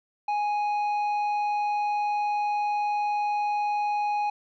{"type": "tone with tanh clipping", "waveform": "sine", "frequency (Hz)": 830.6, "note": "G#5", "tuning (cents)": 0, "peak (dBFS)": -25, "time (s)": [0.28, 4.3], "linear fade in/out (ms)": 5, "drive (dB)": 7, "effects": []}